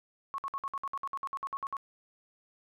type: tone bursts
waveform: sine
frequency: 1100 Hz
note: C#6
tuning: 14 cents flat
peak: -32 dBFS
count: 15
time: 0.34-1.768 s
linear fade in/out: 0 ms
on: 42 ms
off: 57 ms
effects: none